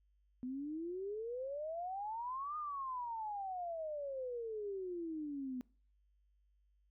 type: exponential two-way sweep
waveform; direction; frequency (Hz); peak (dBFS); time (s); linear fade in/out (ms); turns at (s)
sine; up then down; 246.9 to 1234 to 246.9; -39; 0.43-5.61; 0; 2.57
effects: noise-tail reverb RT60 0.4 s tail -22 dB re dry + added 50 Hz sine -70 dBFS peak until 6.9 s